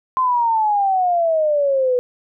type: exponential sweep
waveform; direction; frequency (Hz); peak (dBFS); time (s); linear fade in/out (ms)
sine; down; 1046.5 to 489.7; -14; 0.17-1.99; 0
effects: none